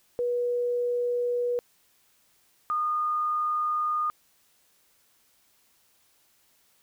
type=tone pair in turn; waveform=sine; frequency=485.6 / 1223.6 Hz; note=B4 / D#6; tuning=-29 / -29 cents; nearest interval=octave + major third; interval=1600 cents; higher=second; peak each=-24 dBFS; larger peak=neither; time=0.19-1.59 / 2.7-4.1 s; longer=neither; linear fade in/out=0 ms; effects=white hiss -65 dBFS RMS until 6.82 s